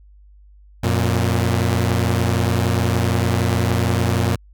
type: tone pair together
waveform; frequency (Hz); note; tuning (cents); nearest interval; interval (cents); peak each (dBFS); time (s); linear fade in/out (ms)
sawtooth; 90.6 / 117.28; F#2 / A#2; -36 / +11; major third; 447; -15; 0.83-4.36; 10
effects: added 50 Hz sine -44 dBFS peak until 4.53 s